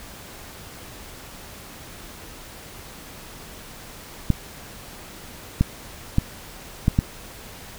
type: clicks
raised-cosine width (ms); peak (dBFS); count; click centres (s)
5; -4; 5; 4.303 / 5.61 / 6.184 / 6.881 / 6.989
effects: pink hiss -41 dBFS RMS until 7.78 s